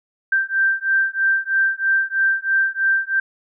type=beating tone pair; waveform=sine; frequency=1568 / 1571.1 Hz; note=G6 / G6; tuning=0 / +3 cents; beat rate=3.1 Hz; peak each=-19 dBFS; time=0.32-3.2 s; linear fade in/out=5 ms; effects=none